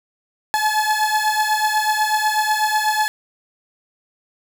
30% pulse beating tone pair, 854 / 862.1 Hz, G#5 / A5, +48 / -36 cents, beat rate 8.1 Hz, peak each -16 / -18 dBFS, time 0.54-3.08 s, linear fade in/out 0 ms, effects none

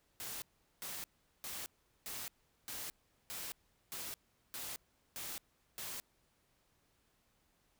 white noise bursts, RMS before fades -44 dBFS, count 10, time 0.2-6 s, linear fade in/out 0 ms, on 220 ms, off 400 ms, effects pink hiss -75 dBFS RMS until 7.79 s

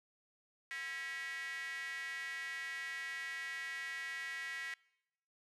square tone with high-pass filter, 148.5 Hz, D3, 20 cents sharp, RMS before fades -43 dBFS, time 0.71-4.74 s, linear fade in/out 0 ms, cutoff 1900 Hz, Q 6.4, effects noise-tail reverb RT60 0.9 s tail -25 dB re dry + low-pass 10000 Hz 12 dB/octave

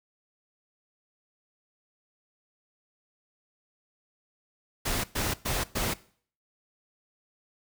pink noise bursts, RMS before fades -29 dBFS, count 4, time 4.85-5.94 s, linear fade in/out 10 ms, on 190 ms, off 110 ms, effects noise-tail reverb RT60 0.5 s tail -19 dB re dry

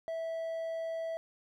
triangle tone, 655 Hz, E5, 11 cents flat, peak -32 dBFS, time 0.08-1.17 s, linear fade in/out 0 ms, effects none

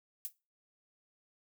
violet noise with exponential decay, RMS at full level -34 dBFS, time 0.25-0.33 s, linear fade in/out 0 ms, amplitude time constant 16 ms, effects noise-tail reverb RT60 0.3 s tail -22 dB re dry

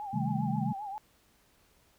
sine tone with vibrato, 813 Hz, G#5, 37 cents flat, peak -36 dBFS, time 0-0.98 s, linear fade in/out 0 ms, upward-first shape triangle, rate 7.5 Hz, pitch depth 110 cents each way
sine chord, A half-diminished seventh, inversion first, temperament just, 132 / 158.4 / 198 / 220 Hz, C3 / Eb3 / G3 / A3, +16 / +31 / +18 / 0 cents, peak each -34 dBFS, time 0.13-0.73 s, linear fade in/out 10 ms
effects pink hiss -66 dBFS RMS until 1.98 s

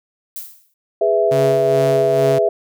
violet noise with exponential decay, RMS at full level -26 dBFS, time 0.36-0.74 s, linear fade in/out 2 ms, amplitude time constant 81 ms
sine chord, E major, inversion first, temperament just, 412 / 494.4 / 659.3 Hz, G#4 / B4 / E5, -14 / +2 / 0 cents, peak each -17 / -20 / -15 dBFS, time 1.01-2.49 s, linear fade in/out 5 ms
sawtooth tone with tremolo, 138.59 Hz, C#3, in tune, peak -15 dBFS, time 1.31-2.39 s, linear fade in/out 10 ms, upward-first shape sine, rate 2.3 Hz, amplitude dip 55%
effects none

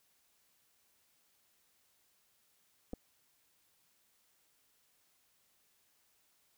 clicks, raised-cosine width 2 ms, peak -29 dBFS, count 2, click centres 2.933 / 2.937 s, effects white hiss -73 dBFS RMS until 6.57 s

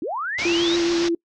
sine linear sweep, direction up, 261.6 to 3930 Hz, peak -24 dBFS, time 0.02-0.76 s, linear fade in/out 2 ms
white low-pass noise, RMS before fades -29 dBFS, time 0.38-1.09 s, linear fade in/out 10 ms, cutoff 6000 Hz, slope 48 dB/octave
sine tone with vibrato, 340.5 Hz, F4, 44 cents flat, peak -18 dBFS, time 0.45-1.15 s, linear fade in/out 5 ms, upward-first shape triangle, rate 7.1 Hz, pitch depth 23 cents each way
effects noise-tail reverb RT60 0.1 s tail -25 dB re dry

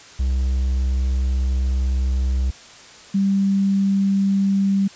triangle / sine tone pair in turn, 64.8 / 196.21 Hz, C2 / G3, -16 / +2 cents, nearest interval octave + perfect fifth, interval 1918 cents, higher second, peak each -15 dBFS, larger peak neither, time 0.19-2.51 / 3.14-4.88 s, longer first, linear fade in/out 10 ms, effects white hiss -43 dBFS RMS until 4.95 s + resampled to 16000 Hz

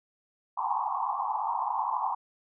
pink band-pass noise, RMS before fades -30 dBFS, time 0.57-2.15 s, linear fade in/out 10 ms, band 770 to 1100 Hz, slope 96 dB/octave, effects none

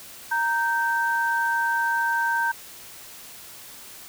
sine tone pair together, 930 / 1558.8 Hz, A#5 / G6, -4 / -10 cents, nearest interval major sixth, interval 894 cents, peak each -24 / -23 dBFS, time 0.31-2.52 s, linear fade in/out 10 ms, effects white hiss -43 dBFS RMS until 4.08 s

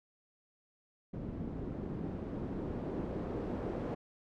white noise with low-pass filter sweep, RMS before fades -39 dBFS, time 1.13-3.95 s, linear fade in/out 10 ms, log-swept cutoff 240 to 450 Hz, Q 0.97, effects none

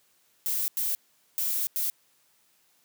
violet noise bursts at uneven times, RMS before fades -28 dBFS, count 4, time 0.46-0.68 / 0.77-0.95 / 1.38-1.67 / 1.76-1.9 s, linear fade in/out 0 ms, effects white hiss -66 dBFS RMS until 2.84 s + high-pass 100 Hz 12 dB/octave

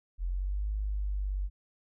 sine linear two-way sweep, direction up then down, 42.53 to 51.91 to 47.63 Hz, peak -29 dBFS, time 0.18-1.5 s, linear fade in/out 50 ms, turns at 0.68 s, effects none

